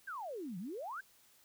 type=exponential two-way sweep; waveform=sine; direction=down then up; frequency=1661.2 to 167.1 to 1661.2 Hz; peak=-40 dBFS; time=0.07-1.01 s; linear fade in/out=10 ms; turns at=0.58 s; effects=white hiss -66 dBFS RMS until 1.44 s